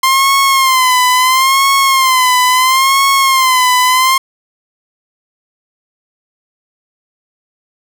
sawtooth tone with vibrato, 1048 Hz, C6, 2 cents sharp, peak -4 dBFS, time 0.03-4.18 s, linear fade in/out 5 ms, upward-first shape sine, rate 0.74 Hz, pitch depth 80 cents each way, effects none

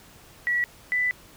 sine tone pair in turn, 1937 / 1989.2 Hz, B6 / B6, -34 / +12 cents, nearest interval unison, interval 46 cents, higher second, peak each -21 dBFS, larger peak neither, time 0.47-0.64 / 0.92-1.11 s, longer second, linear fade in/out 0 ms, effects pink hiss -51 dBFS RMS until 1.36 s

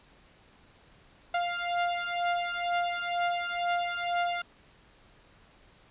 sawtooth beating tone pair, 698.5 / 700.6 Hz, F5 / F5, 0 / +5 cents, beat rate 2.1 Hz, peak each -27 dBFS, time 1.34-4.42 s, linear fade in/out 5 ms, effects pink hiss -59 dBFS RMS until 5.9 s + resampled to 8000 Hz

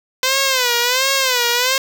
5% pulse tone with vibrato, 509 Hz, C5, 48 cents flat, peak -3 dBFS, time 0.23-1.78 s, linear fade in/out 2 ms, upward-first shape sine, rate 1.4 Hz, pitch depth 120 cents each way, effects none

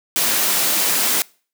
white high-pass noise, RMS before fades -18 dBFS, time 0.16-1.22 s, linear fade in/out 0 ms, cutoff 150 Hz, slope 48 dB/octave, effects noise-tail reverb RT60 0.4 s tail -24 dB re dry

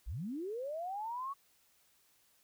sine linear sweep, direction up, 37 to 1131 Hz, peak -37 dBFS, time 0.06-1.34 s, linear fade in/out 20 ms, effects white hiss -70 dBFS RMS until 2.43 s

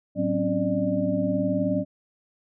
sine tone cluster, 109.2 / 187 / 260 / 279.1 / 598 Hz, A2 / F#3 / C4 / C#4 / D5, -13 / +19 / -11 / +12 / +31 cents, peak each -33 / -27 / -29 / -27 / -27 dBFS, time 0.15-1.85 s, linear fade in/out 50 ms, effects none

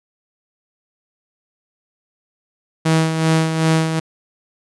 sawtooth tone with tremolo, 160.6 Hz, E3, 45 cents flat, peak -8 dBFS, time 2.85-4 s, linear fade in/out 10 ms, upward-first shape sine, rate 2.6 Hz, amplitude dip 55%, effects resampled to 24000 Hz

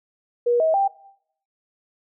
sine tone with pitch steps, 480.3 / 639 / 787 Hz, B4 / D#5 / G5, -48 / +46 / +7 cents, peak -16 dBFS, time 0.46-0.88 s, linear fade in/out 10 ms, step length 140 ms, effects noise-tail reverb RT60 0.7 s tail -19 dB re dry

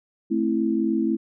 sine chord, A minor, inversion none, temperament just, 220 / 264 / 330 Hz, A3 / C4 / E4, 0 / +16 / +2 cents, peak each -24 / -26 / -23 dBFS, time 0.3-1.17 s, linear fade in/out 20 ms, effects none

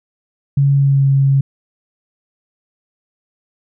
sine tone with pitch glide, 139.6 to 137.04 Hz, C#3 to C#3, +13 to -19 cents, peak -9 dBFS, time 0.57-1.41 s, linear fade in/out 5 ms, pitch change -32 cents, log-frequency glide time 0.74-1.06 s, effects none

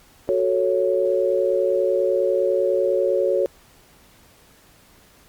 sine chord, F# minor, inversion none, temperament equal, 370 / 440 / 554.4 Hz, F#4 / A4 / C#5, 0 / 0 / 0 cents, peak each -22 / -23 / -20 dBFS, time 0.29-3.46 s, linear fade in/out 0 ms, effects pink hiss -53 dBFS RMS until 5.28 s + Opus 48 kbps

